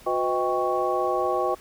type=tone cluster; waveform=sine; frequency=362.9 / 503 / 628 / 792 / 1112 Hz; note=F#4 / B4 / D#5 / G5 / C#6; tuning=-34 / +32 / +16 / +18 / +5 cents; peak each=-28 dBFS; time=0.06-1.55 s; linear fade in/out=10 ms; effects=pink hiss -50 dBFS RMS until 1.6 s